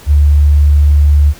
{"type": "tone", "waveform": "sine", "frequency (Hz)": 73, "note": "D2", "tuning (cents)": -10, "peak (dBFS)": -4, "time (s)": [0.06, 1.34], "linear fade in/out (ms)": 50, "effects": ["pink hiss -37 dBFS RMS until 1.39 s"]}